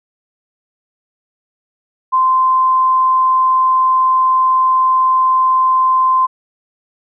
sine tone, 1038 Hz, C6, 14 cents flat, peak -9 dBFS, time 2.12-6.27 s, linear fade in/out 20 ms, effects none

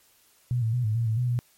sine tone with pitch steps, 123 / 112.4 / 123.5 / 107.9 / 116.5 / 110.5 / 123.9 / 121.4 Hz, B2 / A2 / B2 / A2 / A#2 / A2 / B2 / B2, -7 / +37 / 0 / -33 / -1 / +8 / +6 / -29 cents, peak -22 dBFS, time 0.51-1.39 s, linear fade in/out 0 ms, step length 110 ms, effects white hiss -61 dBFS RMS until 1.57 s + MP3 64 kbps

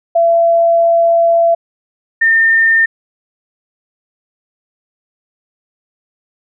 sine tone pair in turn, 674 / 1811.4 Hz, E5 / A6, +38 / +50 cents, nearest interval octave + perfect fourth, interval 1712 cents, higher second, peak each -7 dBFS, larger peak neither, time 0.15-1.55 / 2.21-2.86 s, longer first, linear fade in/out 10 ms, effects none

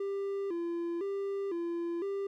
triangle tone with vibrato, 367.4 Hz, F#4, 12 cents flat, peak -30 dBFS, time 0-2.27 s, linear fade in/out 5 ms, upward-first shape square, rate 0.99 Hz, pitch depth 130 cents each way, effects none

